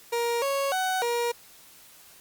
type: tone with pitch steps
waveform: 30% pulse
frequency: 470.9 / 553 / 749 / 474.9 Hz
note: A#4 / C#5 / F#5 / A#4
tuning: +18 / -4 / +21 / +32 cents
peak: -22 dBFS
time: 0.12-1.32 s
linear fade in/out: 10 ms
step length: 300 ms
effects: white hiss -52 dBFS RMS until 2.2 s + Opus 48 kbps